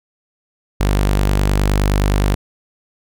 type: tone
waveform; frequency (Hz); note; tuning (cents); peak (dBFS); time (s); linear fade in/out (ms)
sawtooth; 49.63; G1; +22; -9; 0.8-2.35; 10
effects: none